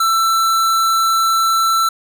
square tone, 1335 Hz, E6, 22 cents sharp, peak -13 dBFS, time 0-1.89 s, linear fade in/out 5 ms, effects none

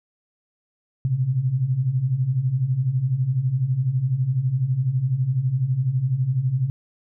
sine beating tone pair, 121 / 133 Hz, B2 / C3, -35 / +29 cents, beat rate 12 Hz, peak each -25 / -20 dBFS, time 1.05-6.7 s, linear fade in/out 0 ms, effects none

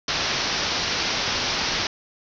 white low-pass noise, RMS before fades -25 dBFS, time 0.08-1.87 s, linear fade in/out 2 ms, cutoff 5900 Hz, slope 96 dB/octave, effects none

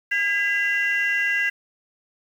sine tone cluster, 1631 / 2003 / 2758 Hz, G#6 / B6 / F7, -32 / +24 / -22 cents, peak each -22 / -22 / -26 dBFS, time 0.11-1.5 s, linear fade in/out 10 ms, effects tanh soft clip ceiling -13 dBFS + 8-bit

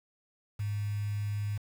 sine tone with quantisation, 103.2 Hz, G#2, 10 cents flat, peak -30 dBFS, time 0.59-1.58 s, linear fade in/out 10 ms, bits 8, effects none

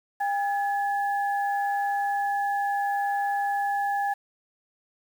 sine tone pair together, 805 / 1705.7 Hz, G5 / G#6, +46 / +46 cents, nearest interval octave + minor second, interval 1300 cents, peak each -24 / -32 dBFS, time 0.2-4.14 s, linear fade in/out 10 ms, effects 8-bit

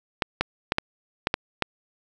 clicks, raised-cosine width 0.3 ms, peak -5 dBFS, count 7, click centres 0.222 / 0.41 / 0.721 / 0.784 / 1.271 / 1.341 / 1.623 s, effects none

